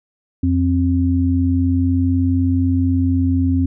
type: tone pair together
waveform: sine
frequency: 88.13 / 264.1 Hz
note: F2 / C4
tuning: +16 / +16 cents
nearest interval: octave + perfect fifth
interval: 1900 cents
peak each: -16 dBFS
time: 0.43-3.66 s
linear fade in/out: 5 ms
effects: none